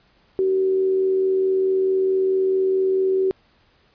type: tone with amplitude modulation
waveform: sine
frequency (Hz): 380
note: F#4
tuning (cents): +46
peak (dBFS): -15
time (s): 0.39-3.31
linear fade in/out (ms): 0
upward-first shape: sine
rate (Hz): 84.6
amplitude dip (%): 30
effects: pink hiss -59 dBFS RMS until 3.94 s + resampled to 11025 Hz